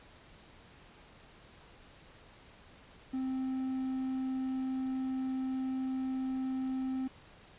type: tone with quantisation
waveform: triangle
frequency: 261.6 Hz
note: C4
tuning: in tune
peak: -30 dBFS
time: 3.13-7.08 s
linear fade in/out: 10 ms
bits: 10
effects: pink hiss -57 dBFS RMS until 7.58 s + resampled to 8000 Hz